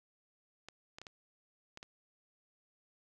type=clicks; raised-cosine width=0.2 ms; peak=-30 dBFS; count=6; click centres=0.686 / 0.985 / 1.016 / 1.068 / 1.774 / 1.829 s; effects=none